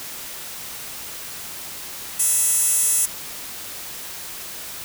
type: tone with high-pass filter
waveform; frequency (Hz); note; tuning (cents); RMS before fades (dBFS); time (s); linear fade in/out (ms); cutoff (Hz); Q
15% pulse; 660; E5; +2; -19; 2.19-3.06; 10; 9200; 4.7
effects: white hiss -34 dBFS RMS until 4.84 s